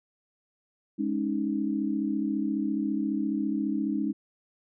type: chord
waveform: sine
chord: Ab suspended fourth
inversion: none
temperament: just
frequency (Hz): 207.7 / 276.9 / 311.5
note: Ab3 / Db4 / Eb4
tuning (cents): 0 / -2 / +2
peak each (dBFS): -30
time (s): 0.98-4.13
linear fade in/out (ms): 20
effects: none